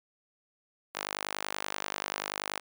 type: tone with high-pass filter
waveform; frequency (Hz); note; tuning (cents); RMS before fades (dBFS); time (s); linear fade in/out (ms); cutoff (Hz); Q
sawtooth; 50.4; G1; +49; -37; 0.94-2.6; 20; 850; 0.71
effects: none